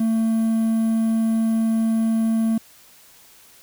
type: tone with quantisation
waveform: triangle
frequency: 223.9 Hz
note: A3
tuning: 30 cents sharp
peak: -15 dBFS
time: 0-2.58 s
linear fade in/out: 5 ms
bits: 7
effects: white hiss -50 dBFS RMS until 3.62 s